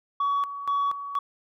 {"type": "tone with tremolo", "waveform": "sine", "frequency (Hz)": 1129, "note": "C#6", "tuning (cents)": 31, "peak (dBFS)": -20, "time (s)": [0.2, 1.19], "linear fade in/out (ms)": 5, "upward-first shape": "square", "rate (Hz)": 2.1, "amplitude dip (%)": 75, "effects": ["tanh soft clip ceiling -20 dBFS"]}